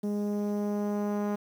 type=tone with low-pass filter sweep; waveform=sawtooth; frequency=206.1 Hz; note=G#3; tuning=13 cents flat; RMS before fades=-30 dBFS; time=0.03-1.36 s; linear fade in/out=10 ms; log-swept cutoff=420 to 1100 Hz; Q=0.94; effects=9-bit